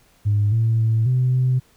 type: tone with pitch steps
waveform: sine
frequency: 103.5 / 113.1 / 111.9 / 127 / 127.9 Hz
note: G#2 / A2 / A2 / B2 / C3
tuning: -5 / +48 / +30 / +49 / -39 cents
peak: -14 dBFS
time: 0.25-1.6 s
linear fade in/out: 20 ms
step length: 270 ms
effects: tanh soft clip ceiling -11 dBFS + pink hiss -57 dBFS RMS until 1.76 s